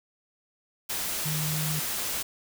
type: tone in noise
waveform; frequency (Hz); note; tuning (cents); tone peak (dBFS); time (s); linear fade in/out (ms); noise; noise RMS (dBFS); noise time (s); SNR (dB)
sine; 153.7; D#3; -21; -29; 1.25-1.8; 10; white; -31; 0.89-2.23; -1
effects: none